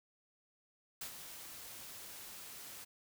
white noise with ADSR envelope, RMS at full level -42 dBFS, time 1.01-2.85 s, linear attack 5 ms, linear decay 87 ms, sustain -8 dB, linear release 16 ms, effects none

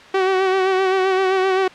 sawtooth tone with vibrato, 378.9 Hz, F#4, 41 cents sharp, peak -11 dBFS, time 0.14-1.68 s, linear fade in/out 5 ms, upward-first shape sine, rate 7.7 Hz, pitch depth 37 cents each way, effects white hiss -41 dBFS RMS until 1.74 s + low-pass 3000 Hz 12 dB/octave

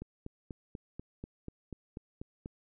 click train, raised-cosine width 3 ms, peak -28 dBFS, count 11, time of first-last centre 0.02-2.459 s, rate 4.1 Hz, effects none

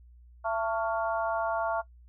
harmonic tone with a mistuned harmonic, 223.8 Hz, A3, 30 cents sharp, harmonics 3 / 4 / 5 / 6, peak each -30 / -32 / -34 / -36 dBFS, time 0.44-1.82 s, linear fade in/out 20 ms, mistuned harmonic 6, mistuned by +69 cents, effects noise-tail reverb RT60 0.1 s tail -17 dB re dry + added 60 Hz sine -51 dBFS peak until 2.08 s

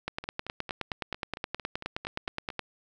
two click trains, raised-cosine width 0.3 ms, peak -15 / -23 dBFS, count 25 / 11, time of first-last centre 0.08-2.593 / 0.24-2.502 s, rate 9.55 / 4.42 Hz, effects none

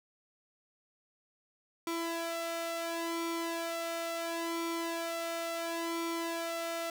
sawtooth tone with flanger, 334.2 Hz, E4, 24 cents sharp, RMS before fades -36 dBFS, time 1.87-6.9 s, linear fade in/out 2 ms, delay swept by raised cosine 0.88 to 1.61 ms, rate 0.72 Hz, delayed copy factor +0.7, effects none

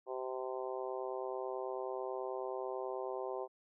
harmonic tone, 129.2 Hz, C3, 21 cents flat, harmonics 3 / 4 / 5 / 6 / 7 / 8, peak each -41 / -43 / -45 / -47 / -48 / -49 dBFS, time 0.06-3.48 s, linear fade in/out 50 ms, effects none

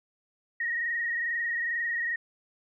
sine tone with frequency modulation, 1875 Hz, A#6, 10 cents sharp, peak -27 dBFS, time 0.6-2.16 s, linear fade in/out 5 ms, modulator 22.3 Hz, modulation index 1.8, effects none

